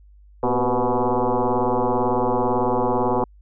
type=tone with frequency modulation; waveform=sine; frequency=239 Hz; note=A#3; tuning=43 cents sharp; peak=-17 dBFS; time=0.43-3.24 s; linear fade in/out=2 ms; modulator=124 Hz; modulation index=6.4; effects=added 50 Hz sine -46 dBFS peak until 3.41 s